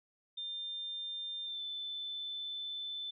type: tone with pitch glide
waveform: sine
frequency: 3600 to 3524 Hz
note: A7 to A7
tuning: +39 to +2 cents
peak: -38 dBFS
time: 0.37-3.11 s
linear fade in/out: 10 ms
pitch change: -37 cents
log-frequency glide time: 1.45-1.62 s
effects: none